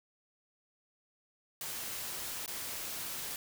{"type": "noise with dropouts", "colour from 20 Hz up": "white", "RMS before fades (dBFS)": -40, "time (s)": [1.61, 3.36], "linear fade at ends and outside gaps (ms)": 1, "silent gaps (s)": [2.461, 2.478], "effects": []}